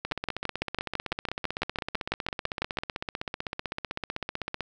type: two click trains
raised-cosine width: 0.3 ms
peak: -15 / -11 dBFS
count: 73 / 17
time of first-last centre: 0.05-4.607 / 0.12-2.787 s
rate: 15.8 / 6 Hz
effects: none